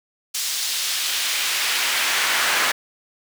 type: noise with high-pass filter sweep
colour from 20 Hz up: brown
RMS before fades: -22 dBFS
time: 0.34-2.72 s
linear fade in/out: 10 ms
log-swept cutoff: 5000 to 1400 Hz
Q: 0.94
effects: none